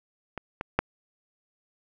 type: clicks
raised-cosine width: 0.5 ms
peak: -19 / -16 / -6 dBFS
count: 3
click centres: 0.377 / 0.611 / 0.79 s
effects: none